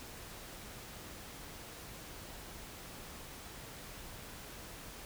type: silence
effects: pink hiss -49 dBFS RMS until 5.05 s